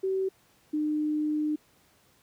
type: tone pair in turn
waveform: sine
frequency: 381.8 / 303 Hz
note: G4 / D#4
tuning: -46 / -46 cents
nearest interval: major third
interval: 400 cents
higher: first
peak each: -25 dBFS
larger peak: neither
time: 0.03-0.29 / 0.73-1.56 s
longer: second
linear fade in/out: 10 ms
effects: pink hiss -63 dBFS RMS until 2.22 s + high-pass 80 Hz 12 dB/octave